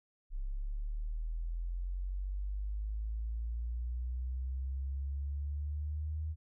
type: linear sweep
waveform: sine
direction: up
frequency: 32.76 to 78.7 Hz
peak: -34 dBFS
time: 0.3-6.36 s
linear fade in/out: 50 ms
effects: none